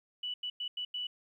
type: tone bursts at uneven times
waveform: sine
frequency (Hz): 2960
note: F#7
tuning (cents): 0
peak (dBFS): -34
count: 5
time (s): 0.23-0.34 / 0.43-0.5 / 0.6-0.68 / 0.77-0.85 / 0.94-1.07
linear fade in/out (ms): 5
effects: 12-bit